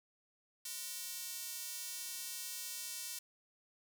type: tone with high-pass filter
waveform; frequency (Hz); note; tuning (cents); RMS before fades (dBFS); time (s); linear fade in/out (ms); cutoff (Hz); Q
square; 207.7; G#3; 0; -44; 0.65-3.19; 5; 5800; 0.61
effects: none